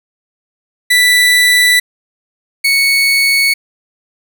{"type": "tone pair in turn", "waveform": "30% pulse", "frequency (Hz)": [1975.5, 2217], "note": ["B6", "C#7"], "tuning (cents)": [0, 0], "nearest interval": "major second", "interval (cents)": 200, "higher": "second", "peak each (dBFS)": [-4, -6], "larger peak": "first", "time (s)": [[0.9, 1.8], [2.64, 3.54]], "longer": "neither", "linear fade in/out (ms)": 10, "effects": []}